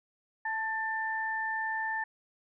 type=tone pair together; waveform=sine; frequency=880 / 1781.5 Hz; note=A5 / A6; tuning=0 / +21 cents; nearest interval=octave; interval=1221 cents; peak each=-34 / -32 dBFS; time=0.45-2.04 s; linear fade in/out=5 ms; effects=none